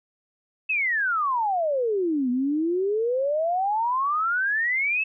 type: exponential two-way sweep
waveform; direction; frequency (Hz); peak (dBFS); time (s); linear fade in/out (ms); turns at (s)
sine; down then up; 2653 to 241.8 to 2653; -21; 0.69-5.04; 10; 2.3
effects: none